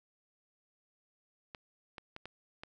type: clicks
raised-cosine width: 0.3 ms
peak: -28 dBFS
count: 5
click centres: 1.548 / 1.982 / 2.164 / 2.256 / 2.635 s
effects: none